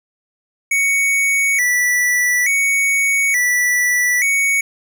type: tone with vibrato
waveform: square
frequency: 2093 Hz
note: C7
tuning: in tune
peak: -14 dBFS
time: 0.71-4.61 s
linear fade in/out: 5 ms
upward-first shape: square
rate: 0.57 Hz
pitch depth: 110 cents each way
effects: none